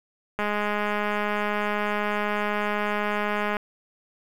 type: click train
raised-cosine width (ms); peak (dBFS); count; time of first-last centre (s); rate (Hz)
0.5; -12; 662; 0.39-3.568; 208
effects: 7-bit